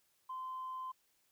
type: tone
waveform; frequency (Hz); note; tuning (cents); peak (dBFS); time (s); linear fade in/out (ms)
sine; 1034; C6; -21; -39; 0.29-0.92; 10
effects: tanh soft clip ceiling -36 dBFS + white hiss -75 dBFS RMS until 1.31 s